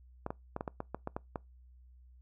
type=clicks; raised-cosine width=1 ms; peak=-22 dBFS; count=10; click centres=0.264 / 0.305 / 0.564 / 0.609 / 0.678 / 0.804 / 0.946 / 1.074 / 1.165 / 1.358 s; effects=noise-tail reverb RT60 0.2 s tail -24 dB re dry + added 62 Hz sine -55 dBFS peak until 2.21 s